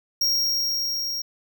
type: tone with level ramp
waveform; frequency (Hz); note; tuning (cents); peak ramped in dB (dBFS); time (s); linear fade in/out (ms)
square; 5588; F8; 0; -19 to -27; 0.21-1.22; 5
effects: none